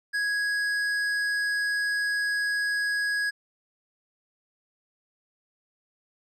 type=tone with hard clipping; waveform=sine; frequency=1661.2 Hz; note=G#6; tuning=in tune; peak=-26 dBFS; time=0.13-3.31 s; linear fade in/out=20 ms; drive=9 dB; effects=none